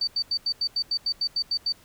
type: tone bursts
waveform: sine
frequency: 4593 Hz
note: D8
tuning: 39 cents flat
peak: -22 dBFS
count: 12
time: 0.01-1.724 s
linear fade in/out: 5 ms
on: 64 ms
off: 86 ms
effects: pink hiss -55 dBFS RMS until 1.84 s